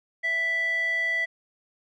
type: tone with band-pass filter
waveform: square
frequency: 659.3 Hz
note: E5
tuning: in tune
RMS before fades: -26 dBFS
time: 0.23-1.26 s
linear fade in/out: 20 ms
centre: 2000 Hz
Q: 5.9
effects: none